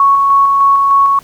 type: tone with tremolo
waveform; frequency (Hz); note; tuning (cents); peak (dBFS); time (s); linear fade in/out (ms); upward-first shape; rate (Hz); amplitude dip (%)
sine; 1108.7; C#6; 0; -5; 0-1.19; 2; square; 3.3; 25
effects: pink hiss -42 dBFS RMS until 1.23 s